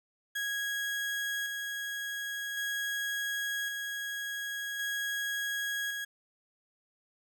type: tone with tremolo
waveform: 35% pulse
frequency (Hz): 1652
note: G#6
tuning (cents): -10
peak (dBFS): -30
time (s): 0.35-6.05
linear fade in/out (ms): 10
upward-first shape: square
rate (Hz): 0.45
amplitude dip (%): 30
effects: none